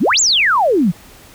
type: exponential two-way sweep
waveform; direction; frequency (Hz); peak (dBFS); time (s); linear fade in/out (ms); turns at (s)
sine; up then down; 155.56 to 7730 to 155.56; -10; 0-0.92; 20; 0.2
effects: pink hiss -42 dBFS RMS until 1.34 s